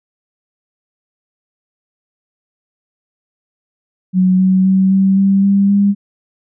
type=tone with pitch steps; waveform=sine; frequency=185 / 187.58 / 190.2 / 192.86 / 195.55 / 198.28 / 201 Hz; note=F#3 / F#3 / F#3 / G3 / G3 / G3 / G3; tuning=0 / +24 / +48 / -28 / -4 / +20 / +44 cents; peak=-8 dBFS; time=4.13-5.95 s; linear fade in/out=50 ms; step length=260 ms; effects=none